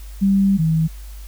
sine tone pair in turn, 196 / 160.37 Hz, G3 / E3, 0 / -47 cents, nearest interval minor third, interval 347 cents, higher first, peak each -12 / -14 dBFS, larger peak first, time 0.21-0.58 / 0.58-0.88 s, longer first, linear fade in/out 20 ms, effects added 50 Hz sine -32 dBFS peak until 1.27 s + white hiss -47 dBFS RMS until 1.27 s

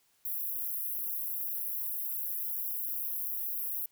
white high-pass noise, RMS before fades -35 dBFS, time 0.25-3.86 s, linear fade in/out 5 ms, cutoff 11000 Hz, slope 96 dB/octave, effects white hiss -70 dBFS RMS until 3.91 s

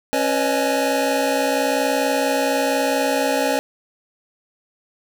square tone cluster, 272.9 / 492.6 / 553 / 614 / 843 Hz, C#4 / B4 / C#5 / D#5 / G#5, -27 / -5 / -4 / -23 / +26 cents, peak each -25 dBFS, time 0.13-3.59 s, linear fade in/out 0 ms, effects none

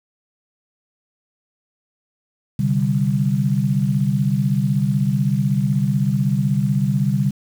sine chord, C suspended second, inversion none, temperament equal, 130.81 / 146.83 / 196 Hz, C3 / D3 / G3, 0 / 0 / 0 cents, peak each -20 dBFS, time 2.59-7.31 s, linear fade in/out 5 ms, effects 7-bit

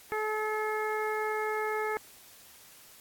harmonic tone, 430 Hz, A4, 40 cents flat, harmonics 1 / 2 / 3 / 4 / 5, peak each -32 / -35 / -37 / -38 / -39 dBFS, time 0.12-1.97 s, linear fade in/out 0 ms, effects white hiss -54 dBFS RMS until 3 s + AAC 64 kbps

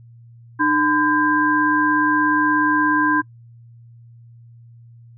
sine tone cluster, 302.8 / 1015 / 1594 Hz, D#4 / B5 / G6, -47 / +47 / +28 cents, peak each -19 dBFS, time 0.59-3.22 s, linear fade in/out 20 ms, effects noise-tail reverb RT60 0.1 s tail -25 dB re dry + added 117 Hz sine -42 dBFS peak until 5.17 s

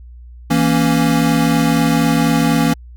square chord, A# diminished, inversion second, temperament equal, 164.81 / 233.1 / 277.2 Hz, E3 / A#3 / C#4, 0 / 0 / 0 cents, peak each -17 dBFS, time 0.5-2.74 s, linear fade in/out 10 ms, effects added 60 Hz sine -34 dBFS peak until 2.96 s

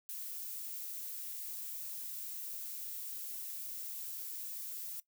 violet noise, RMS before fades -43 dBFS, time 0.09-5 s, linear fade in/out 0 ms, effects noise-tail reverb RT60 0.1 s tail -18 dB re dry

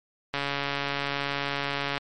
click train, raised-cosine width 0.3 ms, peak -12 dBFS, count 232, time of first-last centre 0.34-1.978 s, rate 141 Hz, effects MP3 48 kbps

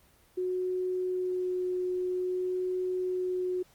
sine tone with vibrato, 365.8 Hz, F#4, 20 cents flat, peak -28 dBFS, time 0.37-3.63 s, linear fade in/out 10 ms, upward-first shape sine, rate 0.51 Hz, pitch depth 8 cents each way, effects pink hiss -62 dBFS RMS until 3.74 s + Opus 24 kbps

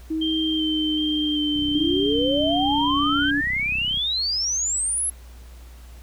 sine tone with pitch glide, 317.5 to 287.8 Hz, D#4 to D4, +35 to -35 cents, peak -22 dBFS, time 0.1-3.41 s, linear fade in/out 10 ms, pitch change -170 cents, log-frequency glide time 0.38-2.06 s
sine tone with vibrato, 3136 Hz, G7, in tune, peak -24 dBFS, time 0.21-3.31 s, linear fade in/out 10 ms, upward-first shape square, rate 1.3 Hz, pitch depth 16 cents each way
click train, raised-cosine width 5 ms, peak -25 dBFS, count 78, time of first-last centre 1.56-3.974 s, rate 31.9 Hz
sine exponential sweep, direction up, 293.7 to 11260 Hz, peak -21 dBFS, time 1.75-5.1 s, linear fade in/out 5 ms
effects added 60 Hz sine -40 dBFS peak until 6.02 s + pink hiss -52 dBFS RMS until 6.02 s

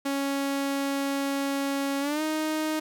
sawtooth tone with pitch glide, 277.2 to 311.1 Hz, C#4 to D#4, 0 to 0 cents, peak -22 dBFS, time 0.05-2.8 s, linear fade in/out 10 ms, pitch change +200 cents, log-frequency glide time 2-2.22 s, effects none

